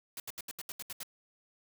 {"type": "noise bursts", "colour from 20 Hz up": "white", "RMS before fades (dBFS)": -41, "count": 9, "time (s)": [0.17, 1.032], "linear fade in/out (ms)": 2, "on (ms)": 30, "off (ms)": 74, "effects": []}